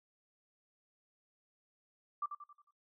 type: tone with echo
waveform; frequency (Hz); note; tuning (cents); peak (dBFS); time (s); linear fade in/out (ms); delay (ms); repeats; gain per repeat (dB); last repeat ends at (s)
sine; 1174.7; D6; 0; -33; 2.22-2.26; 5; 90; 5; -7; 2.71
effects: noise-tail reverb RT60 0.1 s tail -17 dB re dry